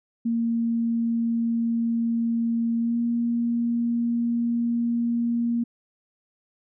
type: tone with pitch glide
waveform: sine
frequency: 231.3 to 235.3 Hz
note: A#3 to A#3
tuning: -13 to +16 cents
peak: -21 dBFS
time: 0.25-5.64 s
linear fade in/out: 10 ms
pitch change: +29 cents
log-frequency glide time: 2.79-2.98 s
effects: none